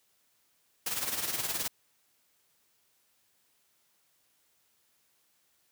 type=noise with tremolo; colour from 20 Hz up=white; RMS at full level=-31 dBFS; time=0.86-1.68 s; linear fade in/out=5 ms; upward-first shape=sine; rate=19 Hz; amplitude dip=60%; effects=white hiss -71 dBFS RMS until 5.71 s + high-pass 60 Hz 12 dB/octave